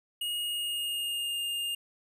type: tone with pitch glide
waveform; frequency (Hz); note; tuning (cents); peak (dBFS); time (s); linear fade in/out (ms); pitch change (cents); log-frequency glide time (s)
square; 2872 to 2819; F7 to F7; +48 to +16; -31; 0.21-1.75; 5; -32; 0.38-1.41
effects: none